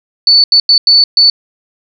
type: tone bursts at uneven times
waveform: sine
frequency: 4483 Hz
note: C#8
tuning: 19 cents sharp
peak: -3 dBFS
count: 5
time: 0.27-0.44 / 0.52-0.6 / 0.69-0.78 / 0.87-1.04 / 1.17-1.3 s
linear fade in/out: 2 ms
effects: none